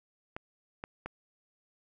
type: clicks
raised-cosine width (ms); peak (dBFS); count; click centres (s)
0.5; -23; 3; 0.365 / 0.839 / 1.06
effects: none